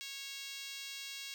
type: tone with high-pass filter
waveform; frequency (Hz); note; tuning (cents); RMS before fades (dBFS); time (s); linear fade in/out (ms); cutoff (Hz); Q
5% pulse; 550; C#5; -14; -45; 0.01-1.34; 0; 2500; 1.4
effects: none